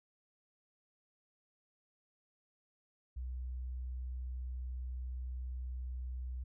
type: tone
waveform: sine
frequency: 62.8 Hz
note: B1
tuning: 30 cents sharp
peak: -38 dBFS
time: 3.16-6.44 s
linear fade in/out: 10 ms
effects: none